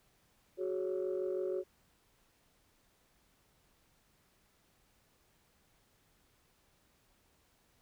sine chord, F# suspended second, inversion none, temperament just, 370 / 416.2 / 555 Hz, F#4 / G#4 / C#5, 0 / +4 / +2 cents, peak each -34 / -39 / -39 dBFS, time 0.57-1.64 s, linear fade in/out 50 ms, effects tanh soft clip ceiling -27 dBFS + pink hiss -71 dBFS RMS until 7.81 s

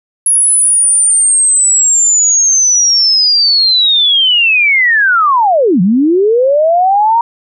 sine linear two-way sweep, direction down then up, 10548 to 168.9 to 947 Hz, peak -6 dBFS, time 0.26-7.21 s, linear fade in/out 2 ms, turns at 5.81 s, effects none

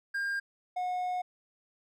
triangle tone pair in turn, 1606 / 726.6 Hz, G6 / F#5, +41 / -32 cents, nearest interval octave + major second, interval 1373 cents, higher first, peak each -28 dBFS, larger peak neither, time 0.14-0.4 / 0.76-1.22 s, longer second, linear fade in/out 10 ms, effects none

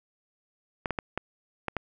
clicks, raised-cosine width 0.5 ms, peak -14 dBFS, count 6, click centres 0.858 / 0.907 / 0.988 / 1.176 / 1.683 / 1.767 s, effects none

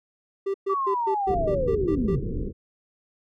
triangle tone bursts, 392 Hz, G4, in tune, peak -21 dBFS, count 9, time 0.46-2.158 s, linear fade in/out 10 ms, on 82 ms, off 120 ms
sine linear sweep, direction down, 1172 to 116.54 Hz, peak -23 dBFS, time 0.69-2.2 s, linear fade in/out 10 ms
pink low-pass noise, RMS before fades -29 dBFS, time 1.26-2.53 s, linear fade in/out 50 ms, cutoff 490 Hz, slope 96 dB/octave
effects none

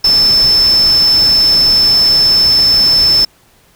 sine tone in noise, 5274 Hz, E8, in tune, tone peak -6 dBFS, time 0.04-3.25 s, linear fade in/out 5 ms, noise pink, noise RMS -23 dBFS, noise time 0.04-3.25 s, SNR +14 dB, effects pink hiss -49 dBFS RMS until 3.75 s

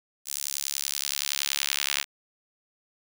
sawtooth tone with high-pass filter sweep, 70.6 Hz, C#2, 32 cents sharp, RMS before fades -30 dBFS, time 0.25-2.05 s, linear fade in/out 50 ms, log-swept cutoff 7200 to 2500 Hz, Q 1, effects none

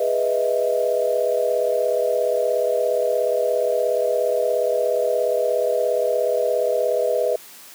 sine chord, E major seventh, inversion first, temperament equal, 415.3 / 493.9 / 622.3 / 659.3 Hz, G#4 / B4 / D#5 / E5, 0 / 0 / 0 / 0 cents, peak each -26 / -21 / -22 / -26 dBFS, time 0-7.36 s, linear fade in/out 5 ms, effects white hiss -43 dBFS RMS until 7.74 s + high-pass 200 Hz 12 dB/octave

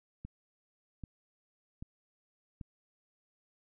click train, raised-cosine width 5 ms, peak -30 dBFS, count 4, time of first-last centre 0.25-2.612 s, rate 1.27 Hz, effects none

